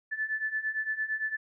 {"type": "beating tone pair", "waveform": "sine", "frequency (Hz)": [1741, 1749.8], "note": ["A6", "A6"], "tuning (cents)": [-19, -10], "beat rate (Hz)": 8.8, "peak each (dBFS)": [-34, -31], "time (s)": [0.11, 1.37], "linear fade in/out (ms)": 20, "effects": []}